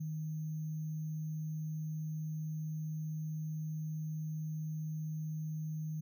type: tone with sample-and-hold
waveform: sine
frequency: 155.9 Hz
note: D#3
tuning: 4 cents sharp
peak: -36 dBFS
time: 0-6.01 s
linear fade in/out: 10 ms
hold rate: 6300 Hz
effects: none